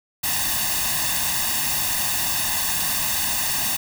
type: noise with comb filter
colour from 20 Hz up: white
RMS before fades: -23 dBFS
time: 0.23-3.77 s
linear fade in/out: 10 ms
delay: 1.1 ms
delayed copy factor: +0.8
effects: none